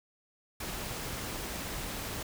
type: noise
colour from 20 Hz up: pink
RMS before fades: -38 dBFS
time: 0.6-2.23 s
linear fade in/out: 5 ms
effects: none